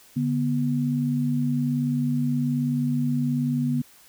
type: tone pair together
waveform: sine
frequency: 144.9 / 243.7 Hz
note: D3 / B3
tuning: -23 / -23 cents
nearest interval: major sixth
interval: 900 cents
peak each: -25 / -23 dBFS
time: 0.16-3.82 s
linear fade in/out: 10 ms
effects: white hiss -53 dBFS RMS until 4.08 s